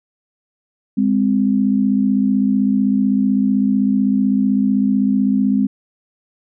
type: tone pair together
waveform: sine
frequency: 204.2 / 260 Hz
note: G#3 / C4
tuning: -29 / -11 cents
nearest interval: major third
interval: 418 cents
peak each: -15 / -16 dBFS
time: 0.97-5.67 s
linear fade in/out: 10 ms
effects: none